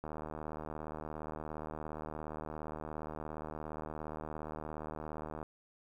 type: click train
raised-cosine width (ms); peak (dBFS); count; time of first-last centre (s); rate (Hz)
1; -28; 417; 0.04-5.429; 77.2
effects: 11-bit